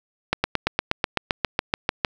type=slowing click train; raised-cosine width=0.3 ms; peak=-3 dBFS; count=14; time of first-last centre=0.33-2.048 s; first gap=110 ms; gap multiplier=1.03; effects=7-bit